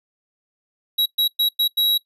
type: tone bursts at uneven times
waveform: square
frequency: 3865 Hz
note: B7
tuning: 38 cents flat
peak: -16 dBFS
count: 5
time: 0.98-1.06 / 1.18-1.28 / 1.39-1.49 / 1.59-1.68 / 1.77-1.98 s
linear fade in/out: 10 ms
effects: noise-tail reverb RT60 0.1 s tail -18 dB re dry + resampled to 32000 Hz